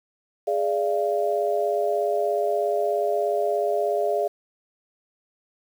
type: chord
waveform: sine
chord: D diminished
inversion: second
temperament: equal with one note detuned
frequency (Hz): 415.3 / 587.3 / 684.1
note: Ab4 / D5 / F5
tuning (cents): 0 / 0 / -36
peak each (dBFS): -25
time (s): 0.47-4.28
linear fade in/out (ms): 10
effects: 8-bit